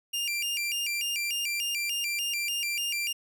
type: tone with vibrato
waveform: sawtooth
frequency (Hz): 2578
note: E7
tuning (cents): -39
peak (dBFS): -25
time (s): 0.13-3.13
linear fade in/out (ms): 10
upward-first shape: square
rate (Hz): 3.4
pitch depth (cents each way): 150
effects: none